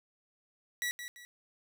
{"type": "tone with echo", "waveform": "sawtooth", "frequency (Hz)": 1941, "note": "B6", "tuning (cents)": -31, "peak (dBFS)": -28, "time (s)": [0.82, 0.91], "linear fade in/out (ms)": 0, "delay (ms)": 170, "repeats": 2, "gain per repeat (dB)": -9, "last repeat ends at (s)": 1.25, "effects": []}